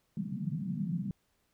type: band-pass noise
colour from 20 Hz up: white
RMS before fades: -35 dBFS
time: 0.17-1.11 s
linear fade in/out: 2 ms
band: 150 to 200 Hz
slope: 48 dB/octave
effects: pink hiss -75 dBFS RMS until 1.53 s